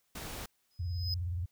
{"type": "noise", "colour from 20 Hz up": "pink", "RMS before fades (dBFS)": -42, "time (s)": [0.15, 0.46], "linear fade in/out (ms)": 5}
{"type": "tone with exponential growth", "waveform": "triangle", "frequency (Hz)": 5050, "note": "D#8", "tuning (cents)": 25, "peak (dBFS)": -30, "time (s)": [0.71, 1.14], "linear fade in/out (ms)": 1, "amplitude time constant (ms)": 93}
{"type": "tone with vibrato", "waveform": "sine", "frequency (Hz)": 87.31, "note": "F2", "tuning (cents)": 0, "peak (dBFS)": -32, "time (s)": [0.79, 1.46], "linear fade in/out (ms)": 10, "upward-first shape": "triangle", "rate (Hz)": 19, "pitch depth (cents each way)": 200}
{"effects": ["white hiss -75 dBFS RMS until 1.51 s"]}